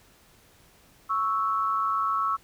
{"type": "tone pair together", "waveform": "sine", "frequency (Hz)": [1108.7, 1316.5], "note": ["C#6", "E6"], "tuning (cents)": [0, -3], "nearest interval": "minor third", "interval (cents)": 297, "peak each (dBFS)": -26, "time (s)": [1.09, 2.37], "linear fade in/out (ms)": 20, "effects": ["pink hiss -58 dBFS RMS until 2.43 s"]}